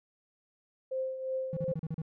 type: tone with tremolo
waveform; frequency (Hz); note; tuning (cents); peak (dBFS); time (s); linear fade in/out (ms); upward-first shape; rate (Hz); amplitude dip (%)
sine; 523.3; C5; 0; -29; 0.91-1.74; 10; triangle; 2.8; 65
type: tone bursts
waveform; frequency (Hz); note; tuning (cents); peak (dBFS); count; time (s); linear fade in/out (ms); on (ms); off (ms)
triangle; 160; D#3; +49; -30; 7; 1.53-2.018; 2; 38; 37
effects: none